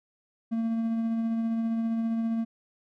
triangle tone with tremolo, 227.2 Hz, A#3, 44 cents flat, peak -22 dBFS, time 0.51-2.45 s, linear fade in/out 20 ms, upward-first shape triangle, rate 15 Hz, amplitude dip 30%, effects none

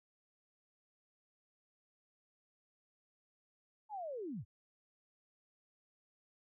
sine linear sweep, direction down, 883 to 73.42 Hz, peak -40 dBFS, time 3.89-4.45 s, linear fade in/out 50 ms, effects none

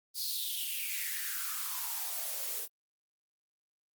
blue noise with high-pass filter sweep, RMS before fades -36 dBFS, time 0.14-2.68 s, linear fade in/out 50 ms, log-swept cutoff 4800 to 420 Hz, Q 5.5, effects Opus 32 kbps

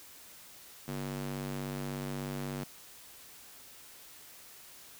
square tone with high-pass filter, 48.24 Hz, G1, 27 cents flat, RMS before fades -38 dBFS, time 0.88-2.64 s, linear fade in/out 0 ms, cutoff 180 Hz, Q 1.6, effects white hiss -53 dBFS RMS until 4.99 s

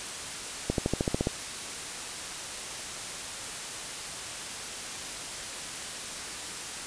accelerating click train, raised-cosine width 2 ms, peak -12 dBFS, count 9, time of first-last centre 0.7-1.271 s, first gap 82 ms, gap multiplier 0.96, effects white hiss -37 dBFS RMS until 6.86 s + resampled to 22050 Hz

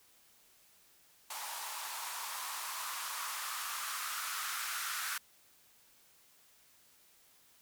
violet noise with band-pass filter sweep, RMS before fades -40 dBFS, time 1.3-5.18 s, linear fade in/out 5 ms, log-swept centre 880 to 1400 Hz, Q 4, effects white hiss -65 dBFS RMS until 7.61 s

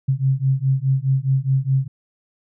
sine beating tone pair, 131.6 / 136.4 Hz, C3 / C#3, +10 / -28 cents, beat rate 4.8 Hz, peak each -19 / -19 dBFS, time 0.08-1.88 s, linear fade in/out 10 ms, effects none

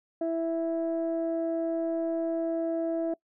sine tone pair together, 330 / 659.6 Hz, E4 / E5, +2 / +1 cents, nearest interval octave, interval 1199 cents, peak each -28 dBFS, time 0.21-3.14 s, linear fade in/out 5 ms, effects noise-tail reverb RT60 0.1 s tail -24 dB re dry + tanh soft clip ceiling -21 dBFS

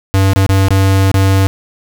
square tone with dropouts, 96.6 Hz, G2, 25 cents flat, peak -8 dBFS, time 0.14-1.47 s, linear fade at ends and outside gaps 0 ms, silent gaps 0.334-0.36 / 0.464-0.492 / 0.684-0.706 / 1.115-1.142 s, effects none

